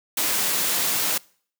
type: noise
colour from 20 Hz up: white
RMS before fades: -23 dBFS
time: 0.17-1.18 s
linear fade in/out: 5 ms
effects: noise-tail reverb RT60 0.5 s tail -24 dB re dry + high-pass 150 Hz 12 dB/octave